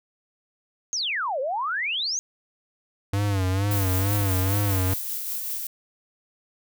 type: exponential two-way sweep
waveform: sine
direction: down then up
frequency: 6645 to 503 to 6645 Hz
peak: -24 dBFS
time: 0.93-2.19 s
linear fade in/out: 0 ms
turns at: 1.4 s
type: tone with vibrato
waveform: square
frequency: 97.5 Hz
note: G2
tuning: 9 cents flat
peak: -22 dBFS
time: 3.13-4.94 s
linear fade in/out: 5 ms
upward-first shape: sine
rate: 2.2 Hz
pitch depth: 93 cents each way
type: noise with tremolo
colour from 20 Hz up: violet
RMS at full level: -29 dBFS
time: 3.71-5.67 s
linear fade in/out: 2 ms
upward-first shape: sine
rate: 5.1 Hz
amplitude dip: 30%
effects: none